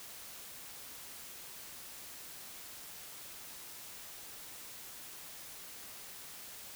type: silence
effects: white hiss -49 dBFS RMS until 6.75 s

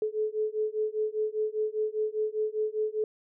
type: beating tone pair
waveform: sine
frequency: 428 / 433 Hz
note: A4 / A4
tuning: -48 / -28 cents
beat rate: 5 Hz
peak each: -30 dBFS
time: 0.02-3.04 s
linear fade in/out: 2 ms
effects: none

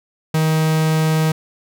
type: tone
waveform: 45% pulse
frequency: 157.8 Hz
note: D#3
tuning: 25 cents sharp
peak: -14 dBFS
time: 0.34-1.32 s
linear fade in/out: 5 ms
effects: none

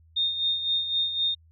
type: tone with tremolo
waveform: sine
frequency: 3665 Hz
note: A#7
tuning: 30 cents flat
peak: -21 dBFS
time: 0.16-1.35 s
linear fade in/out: 10 ms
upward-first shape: sine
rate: 3.9 Hz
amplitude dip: 60%
effects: added 81 Hz sine -54 dBFS peak until 1.51 s

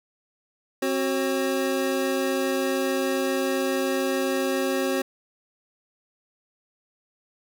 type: tone cluster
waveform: square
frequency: 265.6 / 372.8 / 541 Hz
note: C4 / F#4 / C#5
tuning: +26 / +13 / -42 cents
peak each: -28 dBFS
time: 0.82-5.02 s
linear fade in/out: 5 ms
effects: none

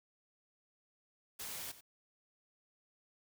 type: noise with echo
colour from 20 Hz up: white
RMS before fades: -44 dBFS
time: 1.39-1.72 s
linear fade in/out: 10 ms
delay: 91 ms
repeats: 1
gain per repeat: -14 dB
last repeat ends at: 1.811 s
effects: none

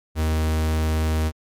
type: tone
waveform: 45% pulse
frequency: 78.7 Hz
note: D#2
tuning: 20 cents sharp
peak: -19 dBFS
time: 0.15-1.32 s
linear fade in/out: 50 ms
effects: MP3 96 kbps

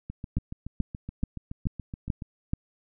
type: two click trains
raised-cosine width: 5 ms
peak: -14 / -23 dBFS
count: 6 / 16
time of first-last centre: 0.37-2.535 / 0.1-2.222 s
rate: 2.31 / 7.07 Hz
effects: none

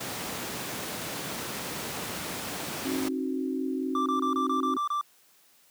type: noise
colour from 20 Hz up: pink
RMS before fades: -34 dBFS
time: 0-3.09 s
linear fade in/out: 10 ms
type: chord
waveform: sine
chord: C diminished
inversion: none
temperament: equal with one note detuned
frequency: 266.8 / 311.1 / 370 Hz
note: C4 / Eb4 / Gb4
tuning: +34 / 0 / 0 cents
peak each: -29 / -34 / -34 dBFS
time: 2.85-4.77 s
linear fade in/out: 5 ms
type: tone bursts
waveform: triangle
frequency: 1174.7 Hz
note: D6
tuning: in tune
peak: -24 dBFS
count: 8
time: 3.95-5.012 s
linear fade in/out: 2 ms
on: 110 ms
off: 26 ms
effects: white hiss -61 dBFS RMS until 5.7 s + high-pass 150 Hz 12 dB/octave

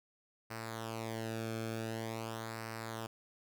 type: tone with flanger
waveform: sawtooth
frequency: 112.7 Hz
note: A2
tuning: 42 cents sharp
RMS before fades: -41 dBFS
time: 0.5-3.07 s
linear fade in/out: 10 ms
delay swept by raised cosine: 0.29 to 1.04 ms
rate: 0.46 Hz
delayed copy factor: -0.7
effects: none

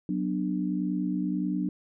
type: chord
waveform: sine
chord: B minor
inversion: second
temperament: just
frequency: 185.21 / 246.9 / 296.3 Hz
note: F#3 / B3 / D4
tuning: +2 / 0 / +15 cents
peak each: -29 / -33 / -30 dBFS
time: 0.09-1.69 s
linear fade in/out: 2 ms
effects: none

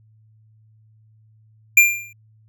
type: tone with exponential decay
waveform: square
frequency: 2387 Hz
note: D7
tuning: 28 cents sharp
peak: -6 dBFS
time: 1.77-2.13 s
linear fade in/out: 5 ms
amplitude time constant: 78 ms
effects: added 109 Hz sine -51 dBFS peak until 2.48 s

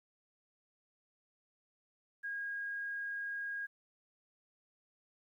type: tone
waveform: sine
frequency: 1633 Hz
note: G#6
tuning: 30 cents flat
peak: -37 dBFS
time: 2.23-3.67 s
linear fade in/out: 20 ms
effects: 12-bit

